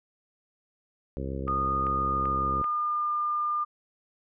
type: harmonic tone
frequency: 67.2 Hz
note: C2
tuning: 47 cents sharp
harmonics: 1 / 2 / 3 / 4 / 5 / 6 / 7 / 8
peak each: -34 / -37 / -39 / -40 / -41 / -42 / -42 / -43 dBFS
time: 1.17-2.62 s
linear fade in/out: 0 ms
type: tone with pitch glide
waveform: sine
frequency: 1228 to 1203.4 Hz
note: D#6 to D6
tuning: -23 to +42 cents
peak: -25 dBFS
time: 1.47-3.65 s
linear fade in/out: 20 ms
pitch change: -35 cents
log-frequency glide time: 1.92-3.08 s
type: click train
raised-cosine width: 0.5 ms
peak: -26 dBFS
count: 4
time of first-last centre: 1.48-2.643 s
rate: 2.58 Hz
effects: none